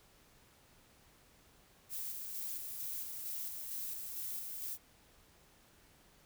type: noise with tremolo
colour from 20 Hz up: violet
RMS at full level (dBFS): -41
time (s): 1.89-4.78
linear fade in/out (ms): 50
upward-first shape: square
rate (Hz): 2.2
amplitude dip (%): 30
effects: pink hiss -65 dBFS RMS until 6.25 s